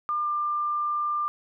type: tone pair in turn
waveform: sine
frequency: 1200 / 1193.1 Hz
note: D6 / D6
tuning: +37 / +27 cents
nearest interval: unison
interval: 10 cents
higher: first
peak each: -24 dBFS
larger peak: neither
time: 0.09-0.25 / 0.25-1.28 s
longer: second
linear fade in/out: 0 ms
effects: none